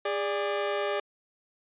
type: tone pair together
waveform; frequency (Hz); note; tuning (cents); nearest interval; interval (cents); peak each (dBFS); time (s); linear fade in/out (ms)
sawtooth; 408.3 / 587.3; G#4 / D5; -29 / 0; tritone; 629; -26; 0.05-1; 5
effects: resampled to 8000 Hz